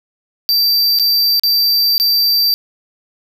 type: tone with dropouts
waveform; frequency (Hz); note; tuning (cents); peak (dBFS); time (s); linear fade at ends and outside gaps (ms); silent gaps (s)
square; 4675; D8; -9; -11; 0.49-2.54; 0; 0.988-0.997 / 1.396-1.435 / 1.98-1.999
effects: none